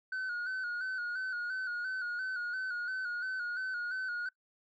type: tone with vibrato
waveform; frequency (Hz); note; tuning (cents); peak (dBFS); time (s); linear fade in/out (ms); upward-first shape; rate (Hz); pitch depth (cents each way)
sine; 1480; F#6; 0; -31; 0.12-4.29; 5; square; 2.9; 48
effects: noise-tail reverb RT60 0.1 s tail -22 dB re dry + tanh soft clip ceiling -33 dBFS